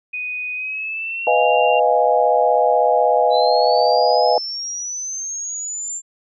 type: tone with pitch glide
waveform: sine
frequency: 2489 to 2778 Hz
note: D#7 to F7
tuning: 0 to -10 cents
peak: -23 dBFS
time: 0.13-1.8 s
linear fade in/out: 10 ms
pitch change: +190 cents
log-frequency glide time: 0.54-1.37 s
type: chord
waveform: sine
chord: F half-diminished seventh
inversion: second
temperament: equal with one note detuned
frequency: 496.5 / 622.3 / 698.5 / 830.6 Hz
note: Cb5 / Eb5 / F5 / Ab5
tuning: +9 / 0 / 0 / 0 cents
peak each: -18 dBFS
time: 1.27-4.38 s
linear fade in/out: 2 ms
type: linear sweep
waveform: sine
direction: up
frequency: 3932 to 7340 Hz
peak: -24 dBFS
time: 3.3-6.02 s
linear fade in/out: 50 ms
effects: none